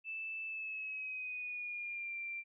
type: tone with pitch glide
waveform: sine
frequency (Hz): 2637 to 2363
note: E7 to D7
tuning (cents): 0 to +10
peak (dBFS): -39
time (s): 0.04-2.44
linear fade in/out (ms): 50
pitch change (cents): -190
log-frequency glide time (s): 0.46-2.17
effects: none